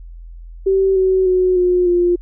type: tone with pitch steps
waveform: sine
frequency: 385.3 / 376.5 / 367.9 / 359.5 / 351.3 Hz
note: G4 / F#4 / F#4 / F#4 / F4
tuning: -30 / +30 / -10 / -50 / +10 cents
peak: -11 dBFS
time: 0.66-2.16 s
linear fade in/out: 10 ms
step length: 300 ms
effects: added 42 Hz sine -32 dBFS peak until 2.21 s